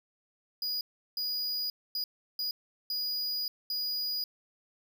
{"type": "tone bursts at uneven times", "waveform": "square", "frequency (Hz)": 4910, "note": "D#8", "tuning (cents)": -24, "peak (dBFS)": -31, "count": 6, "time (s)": [[0.62, 0.81], [1.17, 1.7], [1.95, 2.04], [2.39, 2.51], [2.9, 3.48], [3.7, 4.24]], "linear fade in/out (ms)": 2, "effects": []}